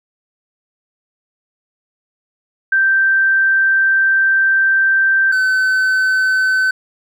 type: tone pair in turn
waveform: sine / triangle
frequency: 1565 / 1523.1 Hz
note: G6 / F#6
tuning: -3 / +50 cents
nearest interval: unison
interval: 47 cents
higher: first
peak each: -10 dBFS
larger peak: neither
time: 2.72-5.32 / 5.32-6.71 s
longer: first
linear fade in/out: 5 ms
effects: none